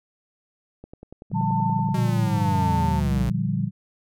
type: click train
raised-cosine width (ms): 2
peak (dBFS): -27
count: 19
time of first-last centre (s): 0.84-2.554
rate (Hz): 10.5
type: chord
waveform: sine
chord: G minor seventh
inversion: first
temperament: equal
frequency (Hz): 116.54 / 146.83 / 174.61 / 196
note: Bb2 / D3 / F3 / G3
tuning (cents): 0 / 0 / 0 / 0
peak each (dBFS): -27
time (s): 1.3-3.71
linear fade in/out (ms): 50
type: tone with tremolo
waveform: sine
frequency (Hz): 893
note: A5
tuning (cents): +25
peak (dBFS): -23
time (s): 1.34-3.01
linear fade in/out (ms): 20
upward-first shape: sine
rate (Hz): 0.93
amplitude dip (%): 80
type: linear sweep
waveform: square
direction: down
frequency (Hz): 125.5 to 59.3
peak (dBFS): -25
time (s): 1.94-3.3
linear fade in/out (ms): 5
effects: none